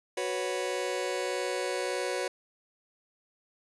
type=chord; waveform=sawtooth; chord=F# suspended fourth; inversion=none; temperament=just; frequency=370 / 493.3 / 555 Hz; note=F#4 / B4 / C#5; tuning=0 / -2 / +2 cents; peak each=-30 dBFS; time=0.17-2.28 s; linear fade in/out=5 ms; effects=resampled to 24000 Hz